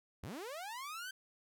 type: linear sweep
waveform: sawtooth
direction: up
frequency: 61.74 to 1575 Hz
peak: -39 dBFS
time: 0.23-1.11 s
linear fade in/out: 5 ms
effects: none